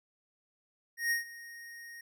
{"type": "tone with ADSR envelope", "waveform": "square", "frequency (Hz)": 1864.7, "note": "A#6", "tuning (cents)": 0, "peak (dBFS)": -27, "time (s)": [0.97, 2.01], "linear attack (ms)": 140, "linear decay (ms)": 130, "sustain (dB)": -19, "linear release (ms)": 4, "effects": []}